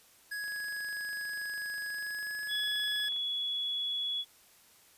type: tone with pitch glide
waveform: square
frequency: 1669 to 1689.4 Hz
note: G#6 to G#6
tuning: +8 to +29 cents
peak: -36 dBFS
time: 0.31-3.09 s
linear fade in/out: 10 ms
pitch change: +21 cents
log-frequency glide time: 1.9-2.39 s
type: click train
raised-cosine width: 0.3 ms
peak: -37 dBFS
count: 68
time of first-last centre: 0.44-3.164 s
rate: 24.6 Hz
type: tone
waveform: sine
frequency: 3382 Hz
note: G#7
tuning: 31 cents sharp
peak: -31 dBFS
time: 2.48-4.25 s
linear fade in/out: 50 ms
effects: white hiss -61 dBFS RMS until 4.97 s + resampled to 32000 Hz